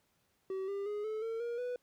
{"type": "tone with pitch steps", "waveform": "triangle", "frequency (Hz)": [381.8, 398.5, 415.9, 434, 453, 472.8, 493.4], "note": ["G4", "G4", "G#4", "A4", "A#4", "A#4", "B4"], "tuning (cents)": [-46, 28, 2, -24, -50, 24, -2], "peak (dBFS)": -33, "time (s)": [0.5, 1.76], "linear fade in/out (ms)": 2, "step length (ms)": 180, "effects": ["pink hiss -75 dBFS RMS until 1.82 s", "high-pass 60 Hz 12 dB/octave"]}